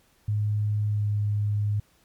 sine tone with pitch glide, 105 to 103.85 Hz, G#2 to G#2, +19 to 0 cents, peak -22 dBFS, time 0.28-1.8 s, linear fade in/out 5 ms, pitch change -19 cents, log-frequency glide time 0.87-1.07 s, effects pink hiss -63 dBFS RMS until 2.04 s + MP3 96 kbps

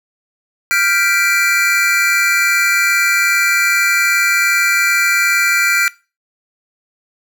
square chord, G dominant seventh, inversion third, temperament equal, 1396.9 / 1568 / 1975.5 / 2349 Hz, F6 / G6 / B6 / D7, 0 / 0 / 0 / 0 cents, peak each -18 / -21 / -20 / -17 dBFS, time 0.71-5.88 s, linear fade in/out 0 ms, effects noise-tail reverb RT60 0.3 s tail -20 dB re dry

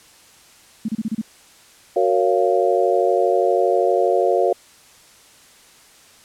sine tone bursts, 220 Hz, A3, in tune, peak -19 dBFS, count 6, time 0.85-1.215 s, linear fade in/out 5 ms, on 35 ms, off 31 ms
sine chord, Gb major seventh, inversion none, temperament just, 370 / 462.5 / 555 / 693.7 Hz, Gb4 / Bb4 / Db5 / F5, 0 / -14 / +2 / -12 cents, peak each -20 dBFS, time 1.96-4.53 s, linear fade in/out 5 ms
effects white hiss -49 dBFS RMS until 6.24 s + low-pass 10000 Hz 12 dB/octave

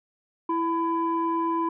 sine tone pair together, 331.3 / 1002.9 Hz, E4 / B5, +9 / +26 cents, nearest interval octave + perfect fifth, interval 1917 cents, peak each -25 / -24 dBFS, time 0.49-1.69 s, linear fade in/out 5 ms, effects tanh soft clip ceiling -17 dBFS

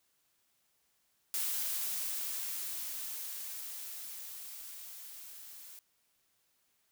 blue noise with level ramp, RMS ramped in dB -34 to -51 dBFS, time 1.34-5.79 s, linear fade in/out 0 ms, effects white hiss -75 dBFS RMS until 6.91 s

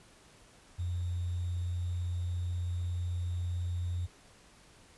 sine tone with sample-and-hold, 88.2 Hz, F2, 18 cents sharp, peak -31 dBFS, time 0.78-4.07 s, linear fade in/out 20 ms, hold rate 3675 Hz, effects pink hiss -59 dBFS RMS until 4.97 s + resampled to 24000 Hz

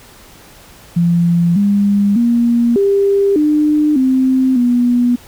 sine tone with pitch steps, 171.4 / 202.1 / 236.4 / 397.8 / 301.2 / 260.6 / 243.4 Hz, F3 / G#3 / A#3 / G4 / D4 / C4 / B3, -32 / -47 / +24 / +25 / +44 / -7 / -25 cents, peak -9 dBFS, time 0.96-5.16 s, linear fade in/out 10 ms, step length 600 ms, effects pink hiss -41 dBFS RMS until 5.27 s

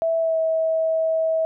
sine tone with pitch glide, 657 to 645 Hz, E5 to E5, -6 to -38 cents, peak -18 dBFS, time 0.02-1.45 s, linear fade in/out 0 ms, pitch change -32 cents, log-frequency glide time 0.19-0.38 s, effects none

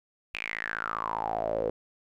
sawtooth tone with band-pass filter sweep, 55 Hz, A1, in tune, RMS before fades -32 dBFS, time 0.34-1.7 s, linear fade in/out 5 ms, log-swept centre 2600 to 470 Hz, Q 8.7, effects none

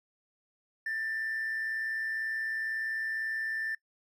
triangle tone with amplitude modulation, 1779 Hz, A6, 19 cents sharp, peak -26 dBFS, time 0.86-3.75 s, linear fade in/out 5 ms, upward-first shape sine, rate 120 Hz, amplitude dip 50%, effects noise-tail reverb RT60 0.1 s tail -25 dB re dry + tanh soft clip ceiling -26 dBFS

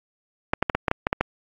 clicks, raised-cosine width 0.5 ms, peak -5 dBFS, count 9, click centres 0.535 / 0.626 / 0.698 / 0.75 / 0.882 / 0.914 / 1.069 / 1.129 / 1.21 s, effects AAC 48 kbps

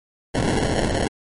blue noise with sample-and-hold, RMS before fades -21 dBFS, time 0.34-1.08 s, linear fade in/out 10 ms, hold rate 1225 Hz, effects MP3 48 kbps

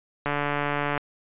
click train, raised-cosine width 0.5 ms, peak -11 dBFS, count 105, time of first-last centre 0.26-0.977 s, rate 145 Hz, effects resampled to 8000 Hz

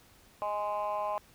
sine chord, Ab major, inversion second, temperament just, 623 / 830.6 / 1038.3 Hz, Eb5 / Ab5 / C6, +2 / 0 / -14 cents, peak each -33 dBFS, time 0.42-1.18 s, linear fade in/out 0 ms, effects tanh soft clip ceiling -25 dBFS + pink hiss -60 dBFS RMS until 1.34 s

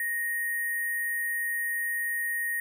sine tone with sample-and-hold, 1871 Hz, A#6, 6 cents sharp, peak -27 dBFS, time 0-2.6 s, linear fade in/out 2 ms, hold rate 11025 Hz, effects none

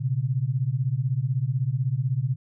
sine beating tone pair, 121.4 / 137.4 Hz, B2 / C#3, -29 / -15 cents, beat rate 16 Hz, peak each -25 dBFS, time 0-2.36 s, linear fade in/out 20 ms, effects none

